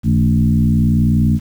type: tone with frequency modulation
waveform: sine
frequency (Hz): 154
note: D#3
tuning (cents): -17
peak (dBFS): -10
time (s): 0.03-1.4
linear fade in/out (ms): 50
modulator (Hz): 60.6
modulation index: 1.5
effects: 7-bit